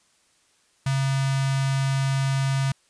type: tone with notch filter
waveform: square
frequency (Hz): 135.5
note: C#3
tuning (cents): -39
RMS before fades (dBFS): -23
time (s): 0.86-2.72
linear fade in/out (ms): 5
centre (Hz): 410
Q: 0.61
effects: white hiss -63 dBFS RMS until 2.89 s + resampled to 22050 Hz